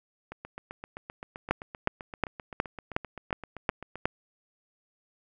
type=two click trains; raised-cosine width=0.5 ms; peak=-24 / -9 dBFS; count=29 / 8; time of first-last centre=0.32-3.956 / 1.51-4.055 s; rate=7.7 / 2.75 Hz; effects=none